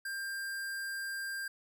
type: tone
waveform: square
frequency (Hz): 1592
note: G6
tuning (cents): +26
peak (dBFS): -37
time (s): 0.05-1.48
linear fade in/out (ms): 5
effects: none